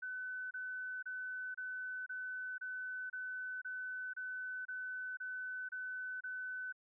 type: tone bursts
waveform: sine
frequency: 1508 Hz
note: F#6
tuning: 32 cents sharp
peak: -40 dBFS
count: 13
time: 0.02-6.726 s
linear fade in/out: 10 ms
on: 490 ms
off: 28 ms
effects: none